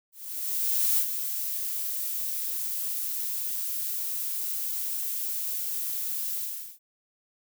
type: noise with ADSR envelope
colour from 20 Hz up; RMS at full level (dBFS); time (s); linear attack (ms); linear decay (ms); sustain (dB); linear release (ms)
violet; -23; 0.12-6.79; 860; 76; -8; 420
effects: none